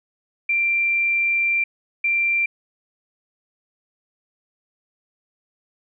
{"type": "tone pair in turn", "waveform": "sine", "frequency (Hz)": [2363, 2363], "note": ["D7", "D7"], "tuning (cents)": [10, 10], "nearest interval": "unison", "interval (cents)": 0, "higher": "neither", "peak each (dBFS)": -17, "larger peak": "neither", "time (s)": [[0.49, 1.64], [2.04, 2.46]], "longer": "first", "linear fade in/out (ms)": 5, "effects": []}